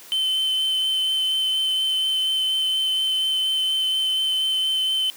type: tone with vibrato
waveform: triangle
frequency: 3069 Hz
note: G7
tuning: 37 cents flat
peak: -18 dBFS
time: 0.12-5.1 s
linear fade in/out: 0 ms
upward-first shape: sine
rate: 4.2 Hz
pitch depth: 8 cents each way
effects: white hiss -44 dBFS RMS until 5.16 s + high-pass 200 Hz 12 dB/octave